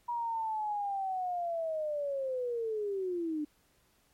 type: linear sweep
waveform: sine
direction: down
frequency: 961 to 293.2 Hz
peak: -31 dBFS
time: 0.08-3.45 s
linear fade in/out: 10 ms
effects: pink hiss -69 dBFS RMS until 4.13 s + MP3 64 kbps